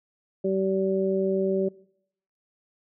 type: harmonic tone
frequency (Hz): 191.9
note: G3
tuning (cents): -37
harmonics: 1 / 2 / 3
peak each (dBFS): -28 / -24 / -29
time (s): 0.44-1.69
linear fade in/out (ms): 10
effects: noise-tail reverb RT60 0.7 s tail -22 dB re dry